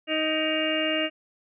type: harmonic tone with a mistuned harmonic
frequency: 312.6 Hz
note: D#4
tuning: 8 cents sharp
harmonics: 1 / 2 / 4 / 5 / 6 / 7 / 8 / 9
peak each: -29 / -28 / -38 / -37 / -34 / -34 / -38 / -28 dBFS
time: 0.07-1.1 s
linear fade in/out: 50 ms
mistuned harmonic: 7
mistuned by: +68 cents
effects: none